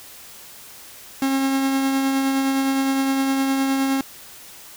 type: tone with tremolo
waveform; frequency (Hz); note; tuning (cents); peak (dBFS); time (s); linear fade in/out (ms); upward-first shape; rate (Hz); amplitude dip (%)
45% pulse; 270; C#4; -45; -17; 1.22-4.01; 2; triangle; 9.7; 30
effects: white hiss -42 dBFS RMS until 4.76 s